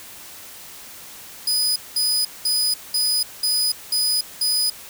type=tone bursts; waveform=sawtooth; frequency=4978 Hz; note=D#8; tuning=in tune; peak=-15 dBFS; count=7; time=1.47-4.7 s; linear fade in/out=5 ms; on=290 ms; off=200 ms; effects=white hiss -40 dBFS RMS until 4.89 s